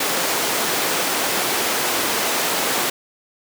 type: high-pass noise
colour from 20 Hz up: pink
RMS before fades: -21 dBFS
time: 0-2.9 s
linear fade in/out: 5 ms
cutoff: 350 Hz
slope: 12 dB/octave
effects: none